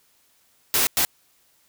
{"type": "noise bursts at uneven times", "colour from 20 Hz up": "white", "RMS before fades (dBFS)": -20, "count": 2, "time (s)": [[0.74, 0.87], [0.97, 1.05]], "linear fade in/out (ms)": 0, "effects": ["white hiss -62 dBFS RMS until 1.68 s"]}